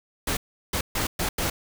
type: noise bursts at uneven times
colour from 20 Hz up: pink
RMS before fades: -26 dBFS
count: 5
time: 0.27-0.37 / 0.73-0.81 / 0.95-1.07 / 1.19-1.29 / 1.38-1.5 s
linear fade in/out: 5 ms
effects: none